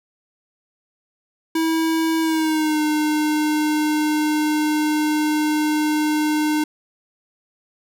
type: tone with pitch glide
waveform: square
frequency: 324 to 304.1 Hz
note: E4 to D#4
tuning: -30 to -40 cents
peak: -18 dBFS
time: 1.55-6.64 s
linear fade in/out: 5 ms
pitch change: -110 cents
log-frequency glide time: 2.21-2.81 s
effects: none